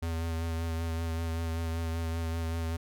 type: tone with vibrato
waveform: square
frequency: 82.41 Hz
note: E2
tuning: in tune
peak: -31 dBFS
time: 0.02-2.77 s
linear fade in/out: 10 ms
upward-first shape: sine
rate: 5.2 Hz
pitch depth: 22 cents each way
effects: none